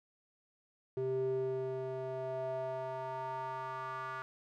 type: tone with band-pass filter sweep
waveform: square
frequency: 130.7 Hz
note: C3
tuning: 1 cent flat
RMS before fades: -38 dBFS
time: 0.97-4.22 s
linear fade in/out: 0 ms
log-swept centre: 350 to 1300 Hz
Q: 4.1
effects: none